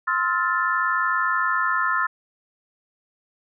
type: chord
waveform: sine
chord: F major seventh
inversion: second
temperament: equal with one note detuned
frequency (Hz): 1046.5 / 1296.6 / 1396.9 / 1760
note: C6 / E6 / F6 / A6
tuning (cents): 0 / -29 / 0 / 0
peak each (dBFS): -25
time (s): 0.07-2.07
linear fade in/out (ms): 10
effects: none